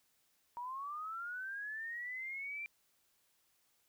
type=linear sweep; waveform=sine; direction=up; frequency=943 to 2371 Hz; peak=-40 dBFS; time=0.57-2.66 s; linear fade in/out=0 ms; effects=white hiss -75 dBFS RMS until 3.88 s